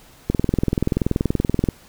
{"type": "click train", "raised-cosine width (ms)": 3, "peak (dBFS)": -5, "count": 30, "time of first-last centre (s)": [0.3, 1.688], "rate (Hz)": 20.9, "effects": ["pink hiss -49 dBFS RMS until 1.88 s"]}